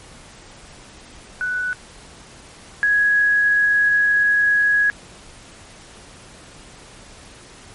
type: tone pair in turn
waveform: sine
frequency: 1485 / 1666.9 Hz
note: F#6 / G#6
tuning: +6 / +6 cents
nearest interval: major second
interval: 200 cents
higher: second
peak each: -20 / -13 dBFS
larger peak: second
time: 1.41-1.73 / 2.83-4.9 s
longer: second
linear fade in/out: 0 ms
effects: pink hiss -43 dBFS RMS until 7.74 s + MP3 48 kbps